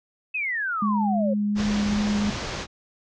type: exponential sweep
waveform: sine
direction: down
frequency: 2618 to 523.3 Hz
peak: -24 dBFS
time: 0.34-1.34 s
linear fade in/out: 10 ms
type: tone with vibrato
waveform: sine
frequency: 207.7 Hz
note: G#3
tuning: in tune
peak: -21 dBFS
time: 0.82-2.3 s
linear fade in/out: 5 ms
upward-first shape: sine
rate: 2.7 Hz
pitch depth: 11 cents each way
type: low-pass noise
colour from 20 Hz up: pink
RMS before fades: -31 dBFS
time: 1.55-2.67 s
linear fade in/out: 50 ms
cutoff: 6700 Hz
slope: 48 dB/octave
effects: none